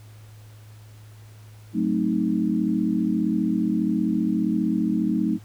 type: chord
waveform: sine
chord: F# diminished seventh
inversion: none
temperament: equal with one note detuned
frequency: 185 / 220 / 261.6 / 312.4 Hz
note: F#3 / A3 / C4 / Eb4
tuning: 0 / 0 / 0 / +7 cents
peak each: -26 / -24 / -28 / -25 dBFS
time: 1.73-5.39 s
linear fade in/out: 50 ms
effects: added 107 Hz sine -43 dBFS peak until 5.44 s + pink hiss -55 dBFS RMS until 5.44 s